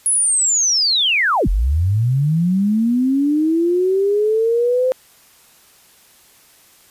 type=linear two-way sweep; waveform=sine; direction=down then up; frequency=10548 to 39.5 to 519 Hz; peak=-13 dBFS; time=0.06-4.92 s; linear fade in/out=0 ms; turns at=1.48 s; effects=white hiss -50 dBFS RMS until 6.9 s + resampled to 32000 Hz